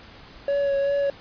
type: tone with vibrato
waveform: triangle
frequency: 560 Hz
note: C#5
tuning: 18 cents sharp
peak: -18 dBFS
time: 0.48-1.1 s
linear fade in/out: 2 ms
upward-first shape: sine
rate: 2.6 Hz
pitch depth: 19 cents each way
effects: pink hiss -46 dBFS RMS until 1.2 s + resampled to 11025 Hz